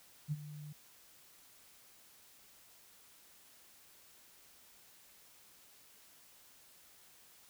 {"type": "tone with ADSR envelope", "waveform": "sine", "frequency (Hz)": 149.5, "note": "D3", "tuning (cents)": 31, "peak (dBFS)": -31, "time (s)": [0.28, 0.73], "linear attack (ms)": 39, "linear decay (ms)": 36, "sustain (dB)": -14, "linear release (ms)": 10, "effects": ["white hiss -62 dBFS RMS until 7.49 s"]}